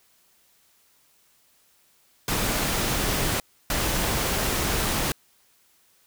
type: noise bursts at uneven times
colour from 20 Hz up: pink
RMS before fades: -25 dBFS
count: 2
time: 2.28-3.4 / 3.7-5.12 s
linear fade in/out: 2 ms
effects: white hiss -62 dBFS RMS until 6.06 s